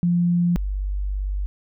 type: tone pair in turn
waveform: sine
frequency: 174.1 / 48.86 Hz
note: F3 / G1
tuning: -5 / -5 cents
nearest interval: octave + minor seventh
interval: 2200 cents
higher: first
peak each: -16 / -22 dBFS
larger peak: first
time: 0.03-0.56 / 0.56-1.46 s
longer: second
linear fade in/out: 0 ms
effects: none